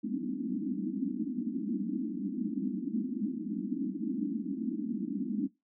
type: band-pass noise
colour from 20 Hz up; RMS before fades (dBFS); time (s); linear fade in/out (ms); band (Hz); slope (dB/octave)
pink; -34; 0.03-5.48; 20; 190 to 320; 96
effects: noise-tail reverb RT60 0.2 s tail -20 dB re dry